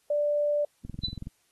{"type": "tone", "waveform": "sine", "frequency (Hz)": 588, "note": "D5", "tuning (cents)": 2, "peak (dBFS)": -23, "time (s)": [0.1, 0.65], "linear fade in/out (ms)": 5}
{"type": "click train", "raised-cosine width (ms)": 5, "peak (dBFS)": -24, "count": 10, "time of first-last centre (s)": [0.85, 1.271], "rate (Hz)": 21.4}
{"type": "tone with exponential decay", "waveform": "sine", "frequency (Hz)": 3988, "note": "B7", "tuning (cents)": 16, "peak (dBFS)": -24, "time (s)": [1.04, 1.19], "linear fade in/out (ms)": 5, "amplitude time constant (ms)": 31}
{"effects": ["white hiss -69 dBFS RMS until 1.51 s", "AAC 32 kbps"]}